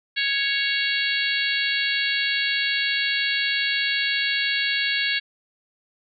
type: harmonic tone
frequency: 554.4 Hz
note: C#5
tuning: in tune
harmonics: 3 / 4 / 5 / 6 / 7 / 8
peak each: -26 / -27 / -28 / -29 / -29 / -30 dBFS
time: 0.16-5.2 s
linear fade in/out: 20 ms
effects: none